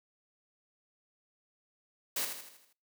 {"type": "noise with echo", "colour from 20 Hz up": "white", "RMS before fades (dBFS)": -33, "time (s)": [2.16, 2.25], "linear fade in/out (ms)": 5, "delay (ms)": 80, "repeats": 6, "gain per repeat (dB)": -6, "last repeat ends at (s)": 2.73, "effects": ["noise-tail reverb RT60 0.4 s tail -24 dB re dry", "high-pass 200 Hz 12 dB/octave"]}